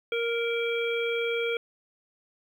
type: harmonic tone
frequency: 466.2 Hz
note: A#4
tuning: in tune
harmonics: 1 / 3 / 5 / 7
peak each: -27 / -36 / -32 / -37 dBFS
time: 0.12-1.57 s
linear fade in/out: 2 ms
effects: 10-bit